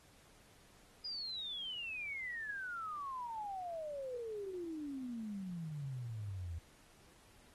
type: exponential sweep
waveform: sine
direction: down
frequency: 4978 to 80 Hz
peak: -40 dBFS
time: 1.04-6.59 s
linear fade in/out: 10 ms
effects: pink hiss -65 dBFS RMS until 7.54 s + AAC 32 kbps